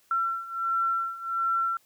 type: beating tone pair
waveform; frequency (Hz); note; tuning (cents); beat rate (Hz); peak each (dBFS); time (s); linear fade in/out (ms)
sine; 1352 / 1353.4; E6 / E6; +43 / +45; 1.4; -30 / -27; 0.11-1.77; 2
effects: white hiss -64 dBFS RMS until 1.85 s